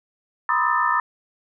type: tone cluster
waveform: sine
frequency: 964 / 1031 / 1222 / 1284 / 1779 Hz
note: B5 / C6 / D#6 / E6 / A6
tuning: -42 / -26 / -32 / -46 / +19 cents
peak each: -24 dBFS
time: 0.49-1 s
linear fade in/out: 2 ms
effects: none